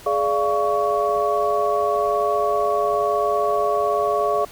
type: tone cluster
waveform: sine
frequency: 420 / 588 / 689 / 1121 Hz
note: G#4 / D5 / F5 / C#6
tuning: +19 / +2 / -24 / +19 cents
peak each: -23 dBFS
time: 0.06-4.45 s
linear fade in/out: 5 ms
effects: pink hiss -43 dBFS RMS until 4.51 s